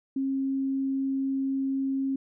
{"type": "tone", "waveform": "sine", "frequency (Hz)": 269.6, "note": "C#4", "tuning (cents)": -48, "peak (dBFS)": -25, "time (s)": [0.16, 2.16], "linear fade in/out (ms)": 5, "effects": []}